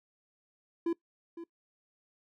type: tone with echo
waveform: triangle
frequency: 337 Hz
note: E4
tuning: 38 cents sharp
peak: -25 dBFS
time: 0.86-0.93 s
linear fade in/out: 5 ms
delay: 510 ms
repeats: 1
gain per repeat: -13 dB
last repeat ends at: 1.44 s
effects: noise-tail reverb RT60 0.1 s tail -21 dB re dry